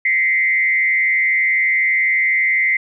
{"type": "tone with frequency modulation", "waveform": "sine", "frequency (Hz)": 2070, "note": "C7", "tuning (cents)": -19, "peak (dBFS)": -13, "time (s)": [0.05, 2.77], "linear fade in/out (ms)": 5, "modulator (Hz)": 148, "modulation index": 0.61, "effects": []}